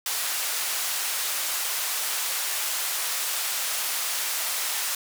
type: band-pass noise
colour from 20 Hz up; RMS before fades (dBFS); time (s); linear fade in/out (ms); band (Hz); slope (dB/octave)
white; -28; 0.06-4.95; 2; 730 to 15000; 12
effects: none